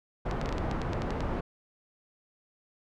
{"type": "low-pass noise", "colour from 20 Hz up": "pink", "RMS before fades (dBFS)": -32, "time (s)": [0.25, 1.41], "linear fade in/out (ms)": 10, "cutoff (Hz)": 1100, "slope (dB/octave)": 12}
{"type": "clicks", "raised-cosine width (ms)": 0.2, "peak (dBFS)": -21, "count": 12, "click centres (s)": [0.312, 0.414, 0.459, 0.491, 0.526, 0.582, 0.713, 0.817, 0.933, 1.02, 1.106, 1.206]}
{"effects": []}